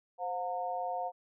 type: tone with amplitude modulation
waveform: sine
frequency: 718 Hz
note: F5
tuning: 48 cents sharp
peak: -28 dBFS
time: 0.18-1.12 s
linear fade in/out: 50 ms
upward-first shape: sine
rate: 197 Hz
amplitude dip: 100%
effects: none